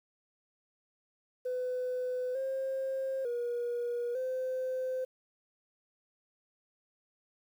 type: tone with pitch steps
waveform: sine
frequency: 503 / 532 / 479.7 / 515 Hz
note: B4 / C5 / A#4 / C5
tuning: +32 / +29 / +50 / -28 cents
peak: -30 dBFS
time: 1.45-5.05 s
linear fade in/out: 10 ms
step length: 900 ms
effects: tanh soft clip ceiling -28 dBFS + 10-bit